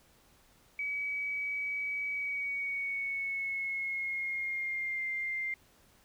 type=tone with pitch glide; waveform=sine; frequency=2276 to 2099 Hz; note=C#7 to C7; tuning=+45 to +5 cents; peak=-32 dBFS; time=0.79-5.54 s; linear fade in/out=2 ms; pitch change=-140 cents; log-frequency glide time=2.1-5.05 s; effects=pink hiss -64 dBFS RMS until 6.04 s